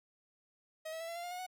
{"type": "tone with pitch steps", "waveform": "45% pulse", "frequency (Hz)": [633, 647, 661.4, 676.1, 691.1, 706.4, 722.1, 738.1], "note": ["D#5", "E5", "E5", "E5", "F5", "F5", "F#5", "F#5"], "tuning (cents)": [30, -32, 6, 44, -18, 20, -42, -4], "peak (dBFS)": -40, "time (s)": [0.85, 1.466], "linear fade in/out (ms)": 10, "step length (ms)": 77, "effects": []}